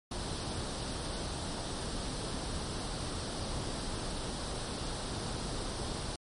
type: noise with comb filter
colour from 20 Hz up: pink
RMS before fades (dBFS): -37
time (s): 0.11-6.16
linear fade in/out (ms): 5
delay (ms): 0.22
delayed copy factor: +0.55
effects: low-pass 10000 Hz 12 dB/octave + MP3 48 kbps